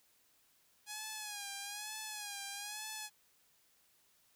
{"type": "tone with vibrato", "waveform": "5% pulse", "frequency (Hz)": 830.6, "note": "G#5", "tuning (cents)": 0, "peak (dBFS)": -30, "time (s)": [0.86, 3.1], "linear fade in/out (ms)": 50, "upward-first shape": "sine", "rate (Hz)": 1.1, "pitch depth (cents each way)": 73, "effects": ["white hiss -71 dBFS RMS until 4.35 s"]}